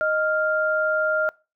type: tone pair together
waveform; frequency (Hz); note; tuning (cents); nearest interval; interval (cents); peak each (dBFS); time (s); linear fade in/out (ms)
sine; 622.2 / 1396.9; D#5 / F6; 0 / 0; octave + major second; 1400; -22; 0.01-1.29; 0
effects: noise-tail reverb RT60 0.3 s tail -24 dB re dry